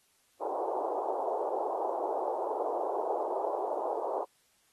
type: band-pass noise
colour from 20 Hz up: white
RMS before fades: -33 dBFS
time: 0.4-4.25 s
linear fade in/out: 20 ms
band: 370 to 910 Hz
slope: 48 dB/octave
effects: white hiss -69 dBFS RMS until 4.72 s + AAC 32 kbps